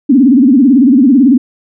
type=tone with vibrato; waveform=sine; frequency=261.6 Hz; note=C4; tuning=in tune; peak=-3 dBFS; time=0.09-1.38 s; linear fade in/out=10 ms; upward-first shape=sine; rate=18 Hz; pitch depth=200 cents each way; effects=none